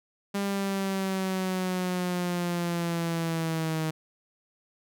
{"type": "linear sweep", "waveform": "sawtooth", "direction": "down", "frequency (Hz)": [200.2, 157.4], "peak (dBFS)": -23, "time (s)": [0.34, 3.91], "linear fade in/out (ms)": 10, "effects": []}